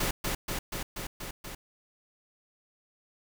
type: noise with echo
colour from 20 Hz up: pink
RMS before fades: -29 dBFS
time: 0-0.11 s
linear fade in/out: 5 ms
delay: 240 ms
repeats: 6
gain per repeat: -2 dB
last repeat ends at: 1.55 s
effects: none